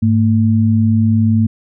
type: tone pair together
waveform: sine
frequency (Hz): 103.83 / 224.5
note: G#2 / A3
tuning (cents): 0 / +35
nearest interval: octave + minor second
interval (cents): 1335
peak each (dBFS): -12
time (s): 0.02-1.47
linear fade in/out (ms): 10
effects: none